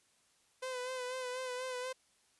sawtooth tone with vibrato, 507 Hz, B4, 45 cents sharp, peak -34 dBFS, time 0.62-1.93 s, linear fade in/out 10 ms, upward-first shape sine, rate 4.1 Hz, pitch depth 39 cents each way, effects white hiss -71 dBFS RMS until 2.39 s + resampled to 24000 Hz

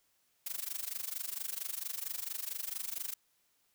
blue noise with amplitude modulation, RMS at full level -36 dBFS, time 0.46-3.14 s, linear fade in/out 5 ms, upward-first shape sine, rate 24.4 Hz, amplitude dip 90%, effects white hiss -74 dBFS RMS until 3.74 s

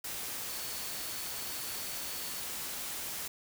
sine tone in noise, 4444 Hz, C#8, 4 cents sharp, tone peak -48 dBFS, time 0.49-2.41 s, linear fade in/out 5 ms, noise white, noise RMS -39 dBFS, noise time 0.04-3.28 s, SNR -12 dB, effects none

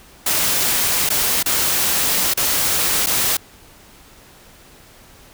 white noise with dropouts, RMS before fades -18 dBFS, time 0.26-3.37 s, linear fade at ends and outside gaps 5 ms, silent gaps 1.091-1.101 / 1.429-1.459 / 2.338-2.373 / 3.062-3.068 s, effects pink hiss -46 dBFS RMS until 5.33 s

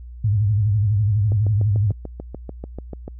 sine tone with vibrato, 104.1 Hz, G#2, 5 cents sharp, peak -15 dBFS, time 0.24-1.92 s, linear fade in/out 5 ms, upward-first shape sine, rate 12 Hz, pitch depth 120 cents each way
click train, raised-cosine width 2 ms, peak -18 dBFS, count 13, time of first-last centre 1.32-3.08 s, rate 6.82 Hz
effects added 60 Hz sine -34 dBFS peak until 3.19 s

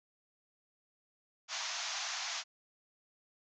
white band-pass noise, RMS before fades -39 dBFS, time 1.48-2.44 s, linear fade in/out 50 ms, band 640 to 6800 Hz, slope 96 dB/octave, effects none

